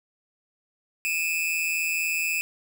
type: tone pair together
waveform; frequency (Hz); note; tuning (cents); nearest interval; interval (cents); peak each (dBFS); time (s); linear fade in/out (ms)
45% pulse; 2451 / 2615; D#7 / E7; -27 / -15; minor second; 112; -27; 1.05-2.41; 0
effects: none